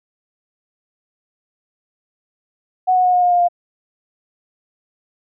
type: tone with pitch steps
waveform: sine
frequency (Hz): 740 / 733.2 / 726.4 / 719.8 / 713.1 / 706.6 / 700.1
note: F#5 / F#5 / F#5 / F#5 / F5 / F5 / F5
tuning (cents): 0 / -16 / -32 / -48 / +36 / +20 / +4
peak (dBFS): -11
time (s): 2.87-3.486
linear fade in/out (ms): 20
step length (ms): 88
effects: none